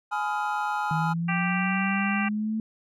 triangle chord, F half-diminished seventh, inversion first, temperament just, 838.1 / 1005.8 / 1257.2 / 1396.9 Hz, Ab5 / Cb6 / Eb6 / F6, +16 / +31 / +18 / 0 cents, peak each -26 / -32 / -32 / -30 dBFS, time 0.11-1.14 s, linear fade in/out 20 ms
sine linear sweep, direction up, 157.1 to 221.2 Hz, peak -25 dBFS, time 0.91-2.6 s, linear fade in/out 2 ms
harmonic tone, 392 Hz, G4, in tune, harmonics 2 / 3 / 4 / 5 / 6 / 7, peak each -33 / -33 / -33 / -33 / -33 / -33 dBFS, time 1.28-2.29 s, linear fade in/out 10 ms
effects none

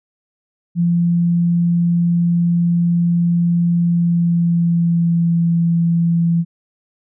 sine tone with pitch glide, 171.8 to 168.65 Hz, F3 to E3, -28 to +40 cents, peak -12 dBFS, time 0.75-6.45 s, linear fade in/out 50 ms, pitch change -32 cents, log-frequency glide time 3.78-5.35 s, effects none

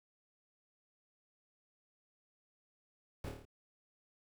brown noise with echo, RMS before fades -41 dBFS, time 3.24-3.29 s, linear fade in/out 2 ms, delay 27 ms, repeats 6, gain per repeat -3 dB, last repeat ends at 3.452 s, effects none

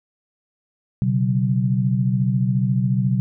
sine tone cluster, 126.4 / 140.6 / 188.9 Hz, B2 / C#3 / F#3, +41 / +25 / +36 cents, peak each -19 / -24 / -21 dBFS, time 1.02-3.2 s, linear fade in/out 0 ms, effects none

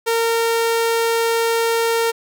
sawtooth tone, 459.3 Hz, A#4, 26 cents flat, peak -12 dBFS, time 0.06-2.12 s, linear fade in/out 20 ms, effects none

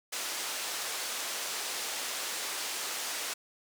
white band-pass noise, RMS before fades -36 dBFS, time 0.12-3.34 s, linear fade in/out 10 ms, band 390 to 8200 Hz, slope 12 dB/octave, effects none

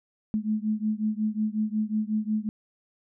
sine beating tone pair, 212.6 / 218.1 Hz, G#3 / A3, +41 / -15 cents, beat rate 5.5 Hz, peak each -27 / -28 dBFS, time 0.34-2.49 s, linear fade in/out 0 ms, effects none

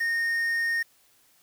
triangle tone with quantisation, 1845 Hz, A#6, 18 cents flat, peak -22 dBFS, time 0-0.83 s, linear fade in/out 10 ms, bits 7, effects white hiss -62 dBFS RMS until 1.42 s

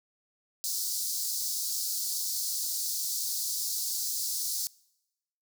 pink high-pass noise, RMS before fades -32 dBFS, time 0.64-4.67 s, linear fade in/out 0 ms, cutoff 4400 Hz, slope 48 dB/octave, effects noise-tail reverb RT60 0.9 s tail -24 dB re dry

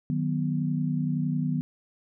sine chord, B major, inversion first, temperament just, 154.34 / 185.21 / 246.9 Hz, D#3 / F#3 / B3, -14 / +2 / 0 cents, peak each -27 / -31 / -29 dBFS, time 0.1-1.61 s, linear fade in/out 0 ms, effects none

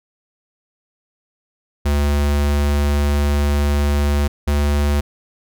square tone pair in turn, 72.3 / 72.61 Hz, D2 / D2, -27 / -19 cents, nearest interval unison, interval 8 cents, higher second, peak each -15 dBFS, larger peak neither, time 1.85-4.28 / 4.47-5.01 s, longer first, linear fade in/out 10 ms, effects none

